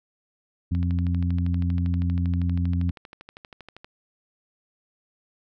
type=harmonic tone; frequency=87.31 Hz; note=F2; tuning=in tune; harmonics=1 / 2 / 3; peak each=-22 / -28 / -32 dBFS; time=0.71-2.91 s; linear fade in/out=10 ms
type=click train; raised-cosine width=0.3 ms; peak=-26 dBFS; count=40; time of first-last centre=0.75-3.845 s; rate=12.6 Hz
effects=none